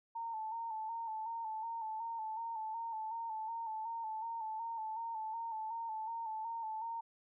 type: tone with vibrato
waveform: sine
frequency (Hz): 897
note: A5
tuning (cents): +33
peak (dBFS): -38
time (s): 0.15-7.01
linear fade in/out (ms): 10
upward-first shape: square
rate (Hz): 2.7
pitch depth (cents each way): 43
effects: none